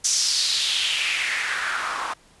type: noise with band-pass filter sweep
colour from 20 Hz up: white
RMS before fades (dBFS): -24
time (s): 0.04-2.14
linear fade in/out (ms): 10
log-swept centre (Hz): 6200 to 1000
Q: 3.4
effects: pink hiss -55 dBFS RMS until 2.4 s + resampled to 24000 Hz